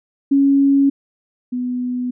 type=tone pair in turn; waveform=sine; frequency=277.2 / 248.4 Hz; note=C#4 / B3; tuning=0 / +10 cents; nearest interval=major second; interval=190 cents; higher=first; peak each=-10 / -19 dBFS; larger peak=first; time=0.31-0.9 / 1.52-2.11 s; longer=neither; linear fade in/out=10 ms; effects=none